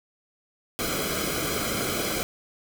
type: noise with comb filter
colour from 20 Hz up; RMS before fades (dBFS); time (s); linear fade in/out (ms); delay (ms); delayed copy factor
pink; -28; 0.79-2.23; 0; 1.1; -0.75
effects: none